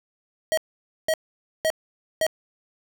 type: tone bursts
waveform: square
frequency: 636 Hz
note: D#5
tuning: 38 cents sharp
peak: -20 dBFS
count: 4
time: 0.52-2.266 s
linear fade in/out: 0 ms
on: 54 ms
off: 510 ms
effects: none